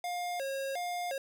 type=tone with vibrato; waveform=square; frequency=620 Hz; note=D#5; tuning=6 cents flat; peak=-34 dBFS; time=0.04-1.18 s; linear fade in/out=2 ms; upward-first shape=square; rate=1.4 Hz; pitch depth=230 cents each way; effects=none